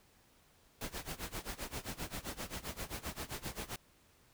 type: noise with tremolo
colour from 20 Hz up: pink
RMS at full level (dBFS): -40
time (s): 0.81-3.76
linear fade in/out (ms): 2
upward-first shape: sine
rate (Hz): 7.6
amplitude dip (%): 90
effects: pink hiss -67 dBFS RMS until 4.33 s